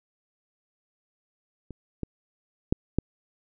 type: clicks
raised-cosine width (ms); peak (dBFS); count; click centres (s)
3; -26 / -17 / -8 / -9; 4; 1.707 / 2.033 / 2.725 / 2.986
effects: none